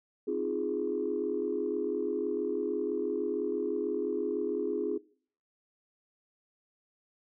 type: chord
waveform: sine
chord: F minor seventh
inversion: second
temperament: equal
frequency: 261.6 / 311.1 / 349.2 / 415.3 Hz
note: C4 / Eb4 / F4 / Ab4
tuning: 0 / 0 / 0 / 0 cents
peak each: -37 / -37 / -34 / -31 dBFS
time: 0.27-4.98 s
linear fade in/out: 10 ms
effects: noise-tail reverb RT60 0.5 s tail -21 dB re dry + tanh soft clip ceiling -20 dBFS